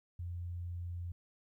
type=tone; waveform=sine; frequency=87.31 Hz; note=F2; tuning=in tune; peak=-38 dBFS; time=0.19-1.12 s; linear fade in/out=5 ms; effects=13-bit